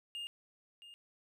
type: tone with echo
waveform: triangle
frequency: 2826 Hz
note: F7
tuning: 20 cents sharp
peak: -38 dBFS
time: 0.15-0.27 s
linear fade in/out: 0 ms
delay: 670 ms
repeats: 1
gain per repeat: -12 dB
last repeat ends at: 0.94 s
effects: none